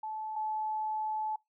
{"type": "tone pair in turn", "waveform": "sine", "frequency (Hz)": [868, 864.2], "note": ["A5", "A5"], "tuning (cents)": [-24, -31], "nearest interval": "unison", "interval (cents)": 7, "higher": "first", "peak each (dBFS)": [-35, -31], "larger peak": "second", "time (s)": [[0.03, 0.36], [0.36, 1.36]], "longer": "second", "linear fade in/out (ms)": 5, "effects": ["noise-tail reverb RT60 0.2 s tail -26 dB re dry"]}